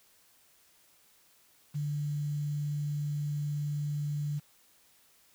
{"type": "tone with quantisation", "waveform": "sine", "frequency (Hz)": 146.83, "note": "D3", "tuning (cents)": 0, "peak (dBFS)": -30, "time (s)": [1.74, 4.4], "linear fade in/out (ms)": 20, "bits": 9, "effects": ["white hiss -64 dBFS RMS until 5.34 s"]}